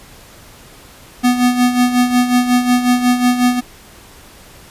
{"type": "tone with tremolo", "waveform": "square", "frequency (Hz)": 246.9, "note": "B3", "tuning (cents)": 0, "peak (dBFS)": -9, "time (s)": [1.23, 3.61], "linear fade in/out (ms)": 20, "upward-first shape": "sine", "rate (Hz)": 5.5, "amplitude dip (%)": 65, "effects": ["pink hiss -41 dBFS RMS until 4.7 s", "resampled to 32000 Hz"]}